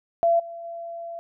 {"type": "tone with level steps", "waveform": "sine", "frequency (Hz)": 677, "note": "E5", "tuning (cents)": 46, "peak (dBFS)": [-16, -34, -32], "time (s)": [0.23, 1.19], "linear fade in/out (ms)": 0, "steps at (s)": [0.39, 0.64], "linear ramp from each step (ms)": 10, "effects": []}